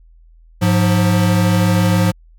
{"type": "tone pair together", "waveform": "square", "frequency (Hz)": [104, 177.6], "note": ["G#2", "F3"], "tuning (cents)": [3, 29], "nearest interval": "major sixth", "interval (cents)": 926, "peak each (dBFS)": -15, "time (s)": [0.61, 2.12], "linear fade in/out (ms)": 20, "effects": ["added 41 Hz sine -43 dBFS peak until 2.38 s"]}